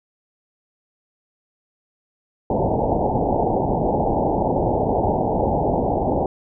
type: low-pass noise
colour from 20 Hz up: white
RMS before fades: -20 dBFS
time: 2.5-6.26 s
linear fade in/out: 2 ms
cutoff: 880 Hz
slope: 96 dB/octave
effects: none